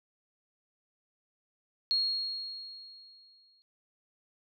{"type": "tone with exponential decay", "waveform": "sine", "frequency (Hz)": 4288, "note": "C8", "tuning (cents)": 42, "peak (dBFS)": -24, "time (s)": [1.91, 3.62], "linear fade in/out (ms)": 0, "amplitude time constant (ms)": 370, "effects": []}